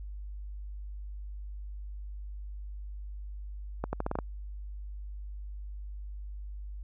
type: accelerating click train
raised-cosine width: 1 ms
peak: -17 dBFS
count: 7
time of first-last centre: 3.84-4.188 s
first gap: 90 ms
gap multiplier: 0.82
effects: added 50 Hz sine -38 dBFS peak until 6.83 s